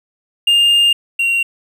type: tone pair in turn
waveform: triangle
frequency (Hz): 2812 / 2754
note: F7 / F7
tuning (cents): +11 / -25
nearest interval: unison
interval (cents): 36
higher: first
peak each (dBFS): -7 / -11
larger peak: first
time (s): 0.47-0.93 / 1.19-1.43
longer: first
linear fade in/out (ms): 5
effects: none